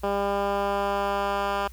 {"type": "tone with band-pass filter sweep", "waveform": "10% pulse", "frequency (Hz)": 200, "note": "G3", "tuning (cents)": 35, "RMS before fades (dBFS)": -26, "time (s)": [0.03, 1.68], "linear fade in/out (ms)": 10, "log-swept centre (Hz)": [550, 1200], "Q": 0.77, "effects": ["added 60 Hz sine -41 dBFS peak until 1.72 s", "white hiss -55 dBFS RMS until 1.72 s"]}